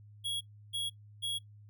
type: tone bursts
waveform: square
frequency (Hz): 3322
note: G#7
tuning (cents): 0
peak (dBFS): -33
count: 3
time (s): 0.24-1.39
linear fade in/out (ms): 20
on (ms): 170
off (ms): 320
effects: noise-tail reverb RT60 0.1 s tail -20 dB re dry + added 104 Hz sine -52 dBFS peak until 1.69 s